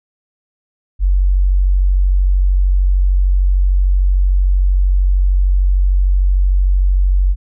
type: tone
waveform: sine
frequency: 46.6 Hz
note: F#1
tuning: 13 cents sharp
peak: -9 dBFS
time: 0.99-7.36 s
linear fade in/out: 50 ms
effects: none